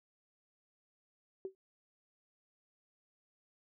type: tone with exponential decay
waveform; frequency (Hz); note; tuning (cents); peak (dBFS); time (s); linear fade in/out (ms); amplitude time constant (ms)
sine; 382.1; G4; -44; -34; 1.45-1.55; 1; 20
effects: none